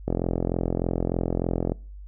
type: click train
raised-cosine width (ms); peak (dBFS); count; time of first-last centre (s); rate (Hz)
2; -11; 72; 0.08-1.72; 43.3
effects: noise-tail reverb RT60 0.4 s tail -25 dB re dry + added 49 Hz sine -38 dBFS peak until 2.07 s